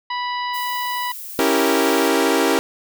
harmonic tone, 984 Hz, B5, 7 cents flat, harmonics 1 / 2 / 3 / 4 / 5, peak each -23 / -29 / -33 / -35 / -37 dBFS, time 0.1-1.12 s, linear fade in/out 5 ms
violet noise, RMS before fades -33 dBFS, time 0.53-2.09 s, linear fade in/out 20 ms
sawtooth chord, C# diminished seventh, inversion none, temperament equal, 277.2 / 329.6 / 392 / 466.2 Hz, C#4 / E4 / G4 / Bb4, 0 / 0 / 0 / 0 cents, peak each -17 dBFS, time 1.39-2.59 s, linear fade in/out 0 ms
effects none

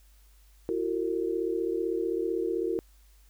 sine tone cluster, 337.6 / 373.3 / 455.7 Hz, E4 / F#4 / A#4, +41 / +15 / -39 cents, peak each -31 dBFS, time 0.69-2.79 s, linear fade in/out 0 ms, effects added 50 Hz sine -55 dBFS peak until 3.29 s + white hiss -65 dBFS RMS until 3.29 s

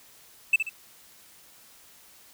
triangle tone with echo, 2637 Hz, E7, in tune, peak -14 dBFS, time 0.53-0.56 s, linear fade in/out 5 ms, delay 67 ms, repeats 2, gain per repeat -8 dB, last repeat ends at 0.694 s, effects white hiss -54 dBFS RMS until 2.33 s

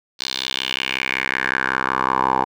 10% pulse tone with band-pass filter sweep, 65.41 Hz, C2, in tune, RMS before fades -22 dBFS, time 0.19-2.45 s, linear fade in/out 20 ms, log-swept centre 4400 to 850 Hz, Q 3.6, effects none

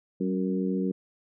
harmonic tone with a mistuned harmonic, 93 Hz, F#2, 9 cents sharp, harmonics 2 / 3 / 4 / 5, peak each -27 / -31 / -33 / -35 dBFS, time 0.2-0.92 s, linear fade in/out 10 ms, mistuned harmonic 2, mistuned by +40 cents, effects none

